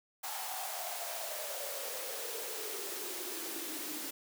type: noise with high-pass filter sweep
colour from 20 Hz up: white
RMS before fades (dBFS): -40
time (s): 0.23-4.11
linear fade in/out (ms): 10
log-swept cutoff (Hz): 830 to 280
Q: 7.4
effects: none